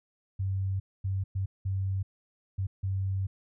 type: tone bursts at uneven times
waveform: sine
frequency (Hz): 96.2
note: G2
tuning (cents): -32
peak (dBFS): -27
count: 6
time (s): 0.39-0.8 / 1.04-1.24 / 1.35-1.46 / 1.65-2.03 / 2.58-2.67 / 2.83-3.27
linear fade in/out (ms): 10
effects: none